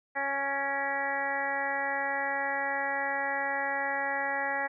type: harmonic tone with a mistuned harmonic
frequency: 277.2 Hz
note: C#4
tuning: in tune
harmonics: 1 / 2 / 3 / 4 / 5 / 6 / 7 / 8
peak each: -45 / -37 / -33 / -42 / -42 / -35 / -33 / -44 dBFS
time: 0.15-4.68 s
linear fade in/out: 20 ms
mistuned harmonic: 8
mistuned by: +49 cents
effects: none